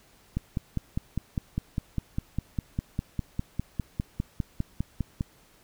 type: click train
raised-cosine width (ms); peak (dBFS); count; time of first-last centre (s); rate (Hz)
5; -15; 25; 0.37-5.209; 4.96
effects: pink hiss -59 dBFS RMS until 5.63 s